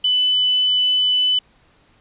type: tone with quantisation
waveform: sine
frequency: 2999 Hz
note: F#7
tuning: 23 cents sharp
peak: -14 dBFS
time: 0.04-1.39 s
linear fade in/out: 5 ms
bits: 7
effects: pink hiss -56 dBFS RMS until 2 s + resampled to 8000 Hz